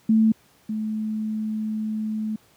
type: tone pair in turn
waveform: sine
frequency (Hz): 220.6 / 216.4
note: A3 / A3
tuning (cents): +5 / -29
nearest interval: unison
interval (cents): 34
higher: first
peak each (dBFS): -14 / -24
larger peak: first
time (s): 0.09-0.32 / 0.69-2.36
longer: second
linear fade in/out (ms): 5
effects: pink hiss -58 dBFS RMS until 2.56 s + high-pass 80 Hz 12 dB/octave